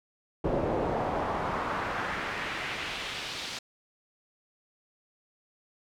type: noise with band-pass filter sweep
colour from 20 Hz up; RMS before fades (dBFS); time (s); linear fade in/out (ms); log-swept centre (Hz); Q
brown; -32; 0.44-3.59; 5; 490 to 4500; 1.4
effects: none